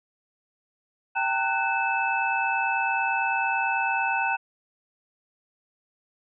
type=tone cluster; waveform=sine; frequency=782 / 911 / 1492 / 2618 Hz; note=G5 / A#5 / F#6 / E7; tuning=-4 / -40 / +14 / -13 cents; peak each=-28 dBFS; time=1.15-4.37 s; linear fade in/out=20 ms; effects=none